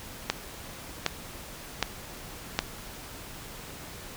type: click train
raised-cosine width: 0.2 ms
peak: -6 dBFS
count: 4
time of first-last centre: 0.3-2.59 s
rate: 1.31 Hz
effects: pink hiss -43 dBFS RMS until 4.16 s